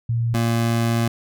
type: tone pair in turn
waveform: sine / 25% pulse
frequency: 116.54 / 115.87 Hz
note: A#2 / A#2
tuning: 0 / -10 cents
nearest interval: unison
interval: 10 cents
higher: first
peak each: -18 / -14 dBFS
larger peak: second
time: 0.09-0.34 / 0.34-1.08 s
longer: second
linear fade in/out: 5 ms
effects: none